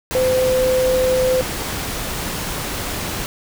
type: tone in noise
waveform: sine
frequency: 513 Hz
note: C5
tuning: 34 cents flat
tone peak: -14 dBFS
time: 0.15-1.41 s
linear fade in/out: 0 ms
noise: pink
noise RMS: -25 dBFS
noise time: 0.11-3.26 s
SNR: +8 dB
effects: none